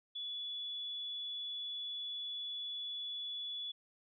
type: tone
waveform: sine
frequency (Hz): 3424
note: A7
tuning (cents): -48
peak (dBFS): -39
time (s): 0.15-3.72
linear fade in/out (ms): 10
effects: none